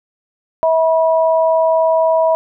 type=tone pair together; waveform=sine; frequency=647.3 / 971 Hz; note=E5 / B5; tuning=-32 / -30 cents; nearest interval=perfect fifth; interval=702 cents; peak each=-11 / -17 dBFS; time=0.63-2.35 s; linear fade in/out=0 ms; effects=none